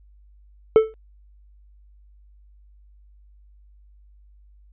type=tone with exponential decay; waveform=triangle; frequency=440 Hz; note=A4; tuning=in tune; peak=-4 dBFS; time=0.76-0.94 s; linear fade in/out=0 ms; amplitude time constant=38 ms; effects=added 50 Hz sine -49 dBFS peak until 4.72 s + resampled to 8000 Hz